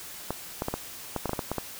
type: clicks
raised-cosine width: 1 ms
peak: -14 dBFS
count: 11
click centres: 0.306 / 0.621 / 0.684 / 0.74 / 1.163 / 1.257 / 1.294 / 1.333 / 1.392 / 1.516 / 1.583 s
effects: white hiss -42 dBFS RMS until 1.79 s